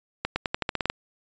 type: accelerating click train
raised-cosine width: 0.3 ms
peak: -9 dBFS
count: 10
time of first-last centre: 0.25-0.9 s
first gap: 110 ms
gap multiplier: 0.89
effects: resampled to 16000 Hz